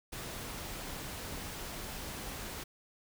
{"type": "noise", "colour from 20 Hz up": "pink", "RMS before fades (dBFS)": -42, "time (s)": [0.12, 2.64], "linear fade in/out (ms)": 10, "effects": []}